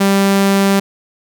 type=tone; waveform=sawtooth; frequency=196.8 Hz; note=G3; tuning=7 cents sharp; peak=-6 dBFS; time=0-0.8 s; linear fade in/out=10 ms; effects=none